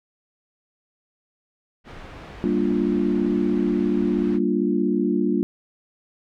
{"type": "low-pass noise", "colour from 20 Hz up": "pink", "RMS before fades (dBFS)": -40, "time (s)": [1.84, 4.4], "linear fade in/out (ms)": 50, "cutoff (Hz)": 2500, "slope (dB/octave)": 12}
{"type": "chord", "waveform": "sine", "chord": "G minor seventh", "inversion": "none", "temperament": "equal", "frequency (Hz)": [196, 233.1, 293.7, 349.2], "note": ["G3", "Bb3", "D4", "F4"], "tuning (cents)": [0, 0, 0, 0], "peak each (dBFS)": -24, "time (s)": [2.44, 5.43], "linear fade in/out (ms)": 0}
{"effects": []}